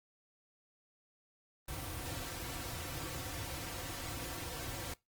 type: noise with comb filter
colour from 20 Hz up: pink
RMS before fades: -42 dBFS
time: 1.68-4.94 s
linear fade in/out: 5 ms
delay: 4.8 ms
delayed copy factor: -0.85
effects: noise-tail reverb RT60 0.2 s tail -22 dB re dry + Opus 24 kbps